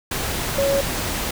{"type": "tone in noise", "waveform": "sine", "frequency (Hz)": 554.4, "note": "C#5", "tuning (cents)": 0, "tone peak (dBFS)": -17, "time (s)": [0.58, 0.81], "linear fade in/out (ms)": 5, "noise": "pink", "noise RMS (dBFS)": -25, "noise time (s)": [0.11, 1.31], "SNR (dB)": 5, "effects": []}